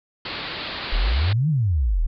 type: low-pass noise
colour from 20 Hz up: white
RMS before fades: -31 dBFS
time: 0.25-1.33 s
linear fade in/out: 5 ms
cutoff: 4600 Hz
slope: 96 dB/octave
type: exponential two-way sweep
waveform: sine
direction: up then down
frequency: 33.95 to 163.2 to 33.95 Hz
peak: -17 dBFS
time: 0.92-2.07 s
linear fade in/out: 10 ms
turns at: 1.49 s
effects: none